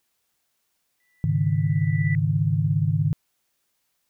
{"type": "tone with exponential growth", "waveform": "sine", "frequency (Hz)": 1975.5, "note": "B6", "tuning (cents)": 0, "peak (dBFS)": -28, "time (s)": [1, 2.15], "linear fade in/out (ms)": 1, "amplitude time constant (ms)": 250}
{"type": "chord", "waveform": "sine", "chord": "Ab suspended fourth", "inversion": "none", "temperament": "equal", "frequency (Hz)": [103.83, 138.59, 155.56], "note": ["Ab2", "Db3", "Eb3"], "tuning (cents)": [0, 0, 0], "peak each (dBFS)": [-24, -24, -22], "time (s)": [1.24, 3.13], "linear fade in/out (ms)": 0}
{"effects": ["white hiss -73 dBFS RMS until 4.09 s"]}